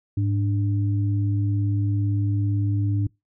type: tone pair together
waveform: sine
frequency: 103.84 / 293.7 Hz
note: G#2 / D4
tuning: 0 / 0 cents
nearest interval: octave + tritone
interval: 1800 cents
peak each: -20 / -29 dBFS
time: 0.17-3.07 s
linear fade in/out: 5 ms
effects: noise-tail reverb RT60 0.2 s tail -24 dB re dry